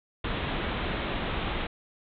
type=low-pass noise; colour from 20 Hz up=pink; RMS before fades=-31 dBFS; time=0.24-1.67 s; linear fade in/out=5 ms; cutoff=3800 Hz; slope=96 dB/octave; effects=none